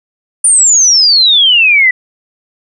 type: exponential sweep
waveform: sine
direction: down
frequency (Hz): 9397 to 1955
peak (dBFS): -4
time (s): 0.44-1.91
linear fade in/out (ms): 5
effects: none